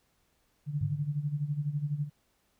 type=tone with tremolo; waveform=sine; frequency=146.5 Hz; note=D3; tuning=4 cents flat; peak=-26 dBFS; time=0.66-2.1 s; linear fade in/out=50 ms; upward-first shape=sine; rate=12 Hz; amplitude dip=75%
type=tone with exponential decay; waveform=sine; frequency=103.83 Hz; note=G#2; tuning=in tune; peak=-27 dBFS; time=0.81-1.18 s; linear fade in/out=5 ms; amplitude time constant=80 ms
effects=pink hiss -72 dBFS RMS until 2.59 s